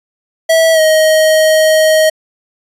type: tone with pitch glide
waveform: square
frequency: 651 to 628.5 Hz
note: E5 to D#5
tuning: -22 to +17 cents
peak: -7 dBFS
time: 0.49-2.1 s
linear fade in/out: 10 ms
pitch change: -61 cents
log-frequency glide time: 0.73-0.8 s
effects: resampled to 32000 Hz